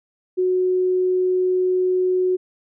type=tone; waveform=sine; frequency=367.7 Hz; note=F#4; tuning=11 cents flat; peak=-16 dBFS; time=0.37-2.37 s; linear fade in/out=20 ms; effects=none